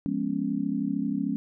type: chord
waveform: sine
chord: C# dominant seventh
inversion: first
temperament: equal with one note detuned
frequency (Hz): 174.61 / 207.7 / 244.2 / 277.2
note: E#3 / G#3 / B3 / C#4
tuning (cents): 0 / 0 / -19 / 0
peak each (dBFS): -34 / -30 / -32 / -29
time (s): 0.06-1.36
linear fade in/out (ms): 0
effects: none